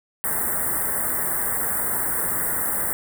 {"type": "band-stop noise", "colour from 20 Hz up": "white", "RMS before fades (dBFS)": -24, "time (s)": [0.24, 2.93], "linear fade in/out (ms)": 0, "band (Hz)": [2000, 8000], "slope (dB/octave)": 96, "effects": []}